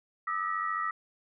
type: tone cluster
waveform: sine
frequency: 1206 / 1300 / 1918 Hz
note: D6 / E6 / A#6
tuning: +46 / -24 / +49 cents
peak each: -34 / -32 / -35 dBFS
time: 0.27-0.91 s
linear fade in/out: 5 ms
effects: none